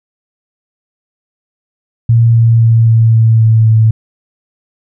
sine tone with pitch steps, 115.9 / 115.03 / 114.17 / 113.32 / 112.47 / 111.63 / 110.79 Hz, A#2 / A#2 / A#2 / A#2 / A2 / A2 / A2, -10 / -23 / -36 / -49 / +38 / +25 / +12 cents, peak -4 dBFS, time 2.09-3.91 s, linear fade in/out 5 ms, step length 260 ms, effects none

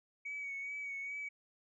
sine tone with vibrato, 2251 Hz, C#7, 26 cents sharp, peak -38 dBFS, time 0.25-1.29 s, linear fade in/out 10 ms, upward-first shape sine, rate 2.4 Hz, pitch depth 33 cents each way, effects tanh soft clip ceiling -35 dBFS

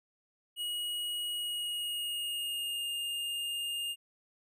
square tone with pitch glide, 2900 to 2824 Hz, F#7 to F7, -35 to +19 cents, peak -34 dBFS, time 0.56-3.96 s, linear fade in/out 50 ms, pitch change -46 cents, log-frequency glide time 1.34-2.91 s, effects none

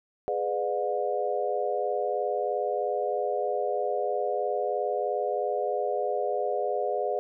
sine chord, G# diminished seventh, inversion none, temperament just, 415.3 / 498.4 / 598 / 717.6 Hz, G#4 / B4 / D5 / F5, 0 / +16 / +31 / +47 cents, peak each -31 dBFS, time 0.28-7.19 s, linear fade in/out 0 ms, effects none

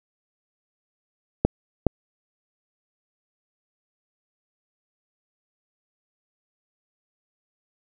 clicks, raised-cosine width 2 ms, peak -3 dBFS, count 2, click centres 1.45 / 1.867 s, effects none

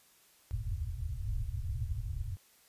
white low-pass noise, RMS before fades -36 dBFS, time 0.51-2.37 s, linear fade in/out 0 ms, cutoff 120 Hz, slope 96 dB/octave, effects white hiss -64 dBFS RMS until 2.68 s + resampled to 32000 Hz

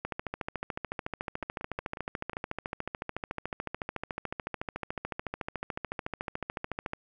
two click trains, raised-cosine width 0.5 ms, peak -18 / -24 dBFS, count 96 / 6, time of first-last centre 0.05-6.934 / 1.43-2.333 s, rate 13.8 / 5.54 Hz, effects none

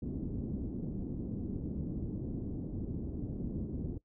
white low-pass noise, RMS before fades -38 dBFS, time 0.02-3.98 s, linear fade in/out 5 ms, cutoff 300 Hz, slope 24 dB/octave, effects noise-tail reverb RT60 0.1 s tail -19 dB re dry

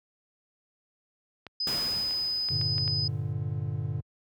clicks, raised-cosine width 0.3 ms, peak -25 dBFS, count 6, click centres 1.467 / 2.109 / 2.487 / 2.614 / 2.782 / 2.878 s
sine tone, 5010 Hz, D#8, 11 cents sharp, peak -27 dBFS, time 1.6-3.08 s, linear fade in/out 5 ms
pink noise with exponential decay, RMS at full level -34 dBFS, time 1.67-3.33 s, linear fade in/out 2 ms, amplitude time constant 360 ms
triangle chord, G minor, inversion none, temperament equal, 98 / 116.54 / 146.83 Hz, G2 / Bb2 / D3, 0 / 0 / 0 cents, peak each -31 dBFS, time 2.5-4.01 s, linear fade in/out 10 ms
effects high-pass 60 Hz 12 dB/octave

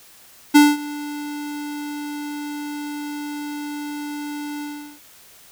square tone with ADSR envelope, 293.7 Hz, D4, in tune, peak -7 dBFS, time 0.54-5 s, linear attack 18 ms, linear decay 210 ms, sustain -21 dB, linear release 380 ms, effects white hiss -48 dBFS RMS until 5.51 s

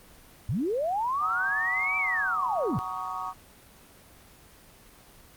sine linear two-way sweep, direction up then down, 89 to 2349 to 89 Hz, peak -25 dBFS, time 0.49-2.79 s, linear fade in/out 0 ms, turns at 1.97 s
sine chord, D# minor seventh, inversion first, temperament just, 746.7 / 933.4 / 1120.1 / 1244.5 Hz, F#5 / A#5 / C#6 / D#6, +16 / +2 / +18 / 0 cents, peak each -38 / -38 / -34 / -38 dBFS, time 1.19-3.34 s, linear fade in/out 50 ms
effects pink hiss -53 dBFS RMS until 5.36 s + Opus 24 kbps

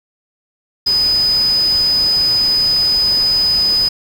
sine tone in noise, 5000 Hz, D#8, 8 cents sharp, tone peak -11 dBFS, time 0.86-3.89 s, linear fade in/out 10 ms, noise pink, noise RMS -29 dBFS, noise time 0.86-3.89 s, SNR +15 dB, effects none

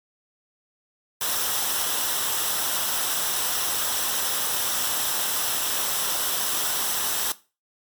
white noise with comb filter, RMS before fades -25 dBFS, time 1.21-7.32 s, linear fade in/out 2 ms, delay 0.44 ms, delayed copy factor -0.55, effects noise-tail reverb RT60 0.3 s tail -17 dB re dry + MP3 96 kbps

